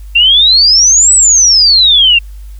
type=exponential two-way sweep; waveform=sine; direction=up then down; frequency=2705 to 8090 to 2705 Hz; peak=-3 dBFS; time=0.15-2.19 s; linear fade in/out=10 ms; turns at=1.14 s; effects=added 50 Hz sine -25 dBFS peak until 2.59 s + white hiss -48 dBFS RMS until 2.59 s